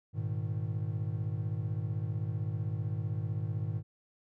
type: chord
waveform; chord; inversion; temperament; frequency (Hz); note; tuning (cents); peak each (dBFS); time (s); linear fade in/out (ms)
triangle; Ab suspended second; none; equal with one note detuned; 103.83 / 119.54 / 155.56; Ab2 / Bb2 / Eb3; 0 / +44 / 0; -32 / -35 / -36; 0.13-3.83; 50
effects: none